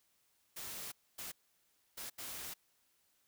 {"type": "noise bursts at uneven times", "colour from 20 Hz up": "white", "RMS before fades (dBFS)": -45, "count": 4, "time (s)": [[0.56, 0.92], [1.18, 1.32], [1.97, 2.1], [2.18, 2.54]], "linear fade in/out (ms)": 10, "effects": ["white hiss -75 dBFS RMS until 3.27 s"]}